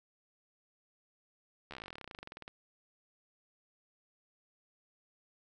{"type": "slowing click train", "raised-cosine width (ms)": 0.3, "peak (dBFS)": -29, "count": 27, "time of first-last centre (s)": [1.71, 2.479], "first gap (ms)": 13, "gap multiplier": 1.06, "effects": []}